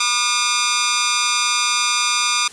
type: tone with amplitude modulation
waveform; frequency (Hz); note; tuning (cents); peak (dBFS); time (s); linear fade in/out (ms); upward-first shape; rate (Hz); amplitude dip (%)
10% pulse; 1208; D6; +48; -4; 0-2.48; 5; sine; 231; 85
effects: white hiss -40 dBFS RMS until 2.52 s + resampled to 22050 Hz